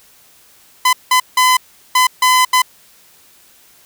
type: tone bursts at uneven times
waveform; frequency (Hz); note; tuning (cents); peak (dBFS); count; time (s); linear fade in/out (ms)
sawtooth; 1013; B5; +44; -5; 6; 0.85-0.93 / 1.11-1.2 / 1.37-1.57 / 1.95-2.07 / 2.22-2.45 / 2.53-2.62; 5
effects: white hiss -48 dBFS RMS until 3.85 s